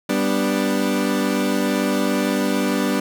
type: chord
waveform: 30% pulse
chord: G major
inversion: none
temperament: equal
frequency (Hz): 196 / 246.9 / 293.7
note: G3 / B3 / D4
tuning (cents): 0 / 0 / 0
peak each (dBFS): -20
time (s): 0.09-3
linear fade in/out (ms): 5
effects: none